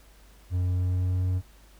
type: tone with pitch glide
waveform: triangle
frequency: 90.3 to 91.77 Hz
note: F#2 to F#2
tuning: -42 to -14 cents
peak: -21 dBFS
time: 0.5-1.42 s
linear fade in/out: 50 ms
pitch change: +28 cents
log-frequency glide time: 0.63-1.27 s
effects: added 50 Hz sine -52 dBFS peak until 1.79 s + pink hiss -58 dBFS RMS until 1.79 s